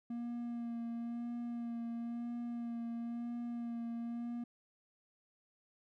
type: tone with vibrato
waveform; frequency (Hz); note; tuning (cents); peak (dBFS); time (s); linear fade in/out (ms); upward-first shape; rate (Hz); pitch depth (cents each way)
triangle; 235.5; A#3; +18; -36; 0.1-4.44; 5; sine; 0.99; 20
effects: none